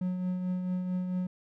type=tone with tremolo; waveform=triangle; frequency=182.3 Hz; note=F#3; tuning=25 cents flat; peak=-25 dBFS; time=0.01-1.27 s; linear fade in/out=5 ms; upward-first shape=triangle; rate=4.5 Hz; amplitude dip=45%; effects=none